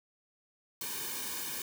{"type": "noise with comb filter", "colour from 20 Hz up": "white", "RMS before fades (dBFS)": -38, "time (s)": [0.81, 1.62], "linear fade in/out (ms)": 2, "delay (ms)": 1.5, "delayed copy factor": -1, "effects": []}